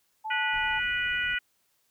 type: tone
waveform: sine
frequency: 871 Hz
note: A5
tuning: 18 cents flat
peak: -31 dBFS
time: 0.24-0.8 s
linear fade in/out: 20 ms
type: harmonic tone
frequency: 489.8 Hz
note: B4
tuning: 14 cents flat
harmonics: 3 / 4 / 5 / 6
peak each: -29 / -31 / -33 / -35 dBFS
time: 0.3-1.39 s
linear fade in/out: 10 ms
type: noise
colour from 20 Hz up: brown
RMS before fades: -48 dBFS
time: 0.53-1.35 s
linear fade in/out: 5 ms
effects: white hiss -71 dBFS RMS until 1.9 s